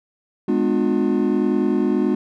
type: chord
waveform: triangle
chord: G# diminished seventh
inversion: none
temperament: just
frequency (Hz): 207.7 / 249.2 / 299 / 358.8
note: G#3 / B3 / D4 / F4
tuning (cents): 0 / +16 / +31 / +47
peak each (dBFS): -20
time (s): 0.48-2.15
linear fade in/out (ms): 5
effects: none